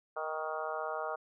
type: harmonic tone with a mistuned harmonic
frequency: 156.5 Hz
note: D#3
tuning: 10 cents sharp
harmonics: 3 / 4 / 5 / 6 / 7 / 8 / 9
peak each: -42 / -39 / -41 / -45 / -43 / -42 / -44 dBFS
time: 0.16-1.16 s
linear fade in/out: 10 ms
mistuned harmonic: 7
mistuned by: +22 cents
effects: none